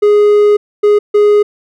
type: tone bursts at uneven times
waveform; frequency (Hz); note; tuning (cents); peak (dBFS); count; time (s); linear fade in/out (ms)
triangle; 415.3; G#4; 0; -3; 3; 0.02-0.57 / 0.83-0.99 / 1.14-1.43; 10
effects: none